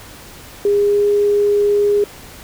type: tone with pitch glide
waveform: sine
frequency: 407.1 to 410.4 Hz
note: G#4 to G#4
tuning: -35 to -21 cents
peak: -11 dBFS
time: 0.65-2.04 s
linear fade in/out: 2 ms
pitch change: +14 cents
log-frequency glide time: 0.76-1.07 s
effects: pink hiss -38 dBFS RMS until 2.43 s